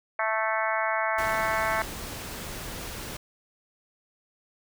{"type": "harmonic tone", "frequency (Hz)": 220, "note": "A3", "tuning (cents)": 0, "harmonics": [3, 4, 5, 6, 7, 8, 9, 10], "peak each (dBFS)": [-30, -31, -32, -33, -33, -34, -35, -35], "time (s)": [0.19, 1.82], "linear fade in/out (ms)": 2}
{"type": "noise", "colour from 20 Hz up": "pink", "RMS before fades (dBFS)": -37, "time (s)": [1.18, 3.17], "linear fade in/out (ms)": 5}
{"effects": []}